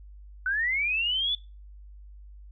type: linear sweep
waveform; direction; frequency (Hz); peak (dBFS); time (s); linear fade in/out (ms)
sine; up; 1480 to 3500; -24; 0.46-1.35; 2
effects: noise-tail reverb RT60 0.3 s tail -22 dB re dry + added 50 Hz sine -44 dBFS peak until 2.51 s